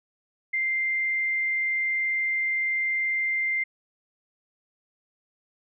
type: tone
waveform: sine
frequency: 2093 Hz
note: C7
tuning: in tune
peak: -23 dBFS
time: 0.53-3.64 s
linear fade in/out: 10 ms
effects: none